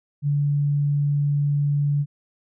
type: tone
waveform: sine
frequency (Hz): 144.3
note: D3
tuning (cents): -30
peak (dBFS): -18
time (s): 0.22-2.06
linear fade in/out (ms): 50
effects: none